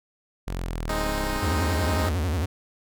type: linear sweep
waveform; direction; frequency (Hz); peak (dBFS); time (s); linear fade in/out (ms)
sawtooth; down; 46.13 to 30.56; -24; 0.47-1.4; 10
type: chord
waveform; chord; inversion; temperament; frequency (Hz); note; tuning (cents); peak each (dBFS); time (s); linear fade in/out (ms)
10% pulse; Ab major; none; equal with one note detuned; 207.7 / 263.3 / 311.1; Ab3 / C4 / Eb4; 0 / +11 / 0; -24 / -25 / -21; 0.89-2.09; 2
type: tone with vibrato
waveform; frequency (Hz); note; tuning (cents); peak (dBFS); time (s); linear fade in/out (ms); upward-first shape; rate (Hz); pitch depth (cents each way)
45% pulse; 82.8; E2; +8; -23; 1.42-2.46; 10; sine; 11; 220
effects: none